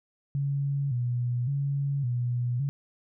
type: tone with vibrato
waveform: sine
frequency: 130.81 Hz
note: C3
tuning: in tune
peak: -25 dBFS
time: 0.35-2.69 s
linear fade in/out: 0 ms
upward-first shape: square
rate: 0.89 Hz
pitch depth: 120 cents each way
effects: none